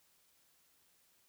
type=silence; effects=white hiss -71 dBFS RMS until 1.28 s